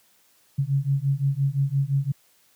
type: beating tone pair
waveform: sine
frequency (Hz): 135.6 / 141.4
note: C#3 / C#3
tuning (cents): -38 / +35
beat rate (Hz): 5.8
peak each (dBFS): -23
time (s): 0.58-2.12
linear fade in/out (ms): 10
effects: white hiss -61 dBFS RMS until 2.55 s + high-pass 80 Hz 12 dB/octave